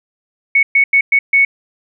sine tone bursts at uneven times, 2217 Hz, C#7, in tune, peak -7 dBFS, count 5, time 0.55-0.63 / 0.75-0.84 / 0.93-1.01 / 1.12-1.19 / 1.33-1.45 s, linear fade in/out 5 ms, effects none

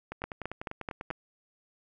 two click trains, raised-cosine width 0.5 ms, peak -22 / -19 dBFS, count 11 / 5, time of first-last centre 0.12-1.11 / 0.24-1.104 s, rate 10.1 / 4.63 Hz, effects none

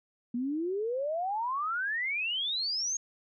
sine exponential sweep, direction up, 233.1 to 6645 Hz, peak -29 dBFS, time 0.34-2.97 s, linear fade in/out 5 ms, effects none

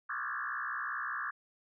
sine tone with frequency modulation, 1417 Hz, F6, 25 cents sharp, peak -34 dBFS, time 0.09-1.31 s, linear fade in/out 10 ms, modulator 62.5 Hz, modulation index 5.1, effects none

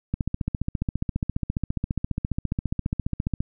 click train, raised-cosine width 5 ms, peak -12 dBFS, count 49, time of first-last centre 0.14-3.405 s, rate 14.7 Hz, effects none

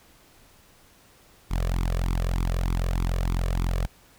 sawtooth tone with flanger, 43.62 Hz, F1, 1 cent flat, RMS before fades -25 dBFS, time 1.5-3.87 s, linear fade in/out 20 ms, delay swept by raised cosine 0.84 to 1.77 ms, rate 3.3 Hz, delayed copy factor +0.85, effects pink hiss -56 dBFS RMS until 4.18 s

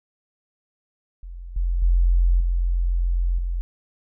sine tone with level steps, 43.65 Hz, F1, in tune, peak -33 / -19 / -14 / -18 / -22 dBFS, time 1.23-3.61 s, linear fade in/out 0 ms, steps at 1.56 / 1.82 / 2.4 / 3.38 s, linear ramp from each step 5 ms, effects none

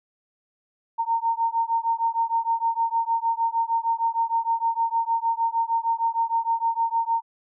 sine beating tone pair, 914 / 920.5 Hz, A#5 / A#5, -34 / -22 cents, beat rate 6.5 Hz, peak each -24 dBFS, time 0.98-7.22 s, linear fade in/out 20 ms, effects none

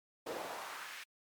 brown noise with high-pass filter sweep, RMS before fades -44 dBFS, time 0.26-1.04 s, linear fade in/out 10 ms, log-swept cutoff 440 to 2200 Hz, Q 1.6, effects MP3 96 kbps

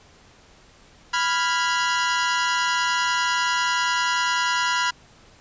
sawtooth chord, F diminished, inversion second, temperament equal with one note detuned, 987.8 / 1396.9 / 1649.7 Hz, Cb6 / F6 / Ab6, 0 / 0 / -12 cents, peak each -19 / -21 / -24 dBFS, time 1.13-4.91 s, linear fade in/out 10 ms, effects pink hiss -52 dBFS RMS until 5.4 s + resampled to 16000 Hz

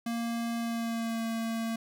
square tone with pitch glide, 232.6 to 227 Hz, A#3 to A#3, -4 to -46 cents, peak -31 dBFS, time 0.06-1.76 s, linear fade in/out 5 ms, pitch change -42 cents, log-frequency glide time 0.58-1.24 s, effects none

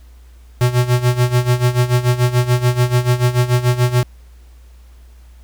square tone with tremolo, 123.47 Hz, B2, in tune, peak -10 dBFS, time 0.61-4.03 s, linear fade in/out 0 ms, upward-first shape sine, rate 6.9 Hz, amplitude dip 80%, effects added 60 Hz sine -39 dBFS peak until 5.43 s + pink hiss -55 dBFS RMS until 5.43 s

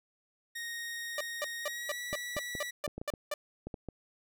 sawtooth tone with pitch glide, 1864.7 to 1945 Hz, A#6 to B6, 0 to -27 cents, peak -34 dBFS, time 0.55-2.71 s, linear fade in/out 10 ms, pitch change +73 cents, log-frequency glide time 1.59-1.99 s
sawtooth tone bursts, 591 Hz, D5, 11 cents sharp, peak -28 dBFS, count 10, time 1.18-3.34 s, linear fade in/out 2 ms, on 27 ms, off 210 ms
clicks, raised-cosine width 2 ms, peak -26 dBFS, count 10, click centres 2.129 / 2.366 / 2.552 / 2.878 / 2.98 / 3.015 / 3.138 / 3.67 / 3.742 / 3.887 s
effects none

